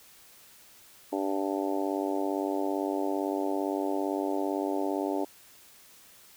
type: harmonic tone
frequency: 97.7 Hz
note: G2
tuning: 5 cents flat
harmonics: 3 / 4 / 5 / 6 / 7 / 8 / 9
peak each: -31 / -33 / -39 / -36 / -37 / -40 / -38 dBFS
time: 1.12-5.25 s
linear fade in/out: 10 ms
effects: white hiss -55 dBFS RMS until 6.36 s